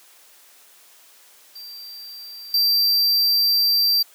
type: tone with level steps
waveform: square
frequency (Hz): 4699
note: D8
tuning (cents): 0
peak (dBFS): -36 / -16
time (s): 1.55-4.03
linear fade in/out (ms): 10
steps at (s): 2.54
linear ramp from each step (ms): 2
effects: white hiss -51 dBFS RMS until 4.14 s + high-pass 400 Hz 12 dB/octave